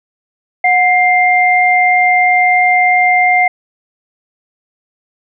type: tone pair together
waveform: sine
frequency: 730 / 2101 Hz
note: F#5 / C7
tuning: -24 / +7 cents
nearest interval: octave + tritone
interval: 1831 cents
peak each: -10 dBFS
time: 0.64-3.48 s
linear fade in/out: 5 ms
effects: none